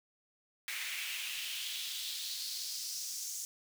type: noise with high-pass filter sweep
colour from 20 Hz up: pink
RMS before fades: -40 dBFS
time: 0.68-3.45 s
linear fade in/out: 0 ms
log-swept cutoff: 2100 to 6500 Hz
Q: 3
effects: none